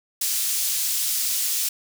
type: high-pass noise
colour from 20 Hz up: pink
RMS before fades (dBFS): -24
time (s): 0.21-1.69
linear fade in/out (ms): 5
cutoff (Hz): 5500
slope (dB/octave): 12
effects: none